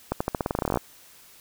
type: accelerating click train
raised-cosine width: 1 ms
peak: -10 dBFS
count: 17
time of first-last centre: 0.12-0.773 s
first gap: 85 ms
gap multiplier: 0.89
effects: white hiss -52 dBFS RMS until 1.4 s